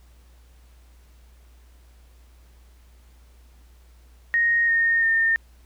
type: tone with pitch steps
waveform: sine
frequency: 1864.7 / 1841.2 / 1817.9 Hz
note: A#6 / A#6 / A#6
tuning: 0 / -22 / -44 cents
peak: -17 dBFS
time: 4.34-5.36 s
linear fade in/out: 0 ms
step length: 340 ms
effects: added 60 Hz sine -49 dBFS peak until 5.65 s + pink hiss -61 dBFS RMS until 5.65 s